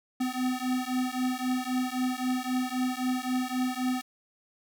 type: beating tone pair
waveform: square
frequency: 252.1 / 255.9 Hz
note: B3 / C4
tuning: +36 / -38 cents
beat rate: 3.8 Hz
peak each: -31 dBFS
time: 0.2-4.02 s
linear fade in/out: 10 ms
effects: none